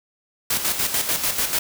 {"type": "noise with tremolo", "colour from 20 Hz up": "white", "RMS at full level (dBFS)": -21, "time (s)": [0.5, 1.59], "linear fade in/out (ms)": 5, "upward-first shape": "square", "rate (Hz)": 6.8, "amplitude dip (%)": 55, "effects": []}